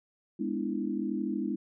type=chord; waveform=sine; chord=E dominant seventh; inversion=first; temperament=just; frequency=206 / 247.2 / 296.7 / 329.6 Hz; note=G#3 / B3 / D4 / E4; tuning=-14 / +2 / +18 / 0 cents; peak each=-34 / -35 / -35 / -35 dBFS; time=0.39-1.56 s; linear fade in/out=10 ms; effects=none